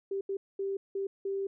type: tone bursts at uneven times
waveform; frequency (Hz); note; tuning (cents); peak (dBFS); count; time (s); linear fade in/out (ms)
sine; 392; G4; 0; -30; 5; 0.11-0.21 / 0.29-0.37 / 0.59-0.77 / 0.95-1.07 / 1.25-1.47; 5
effects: none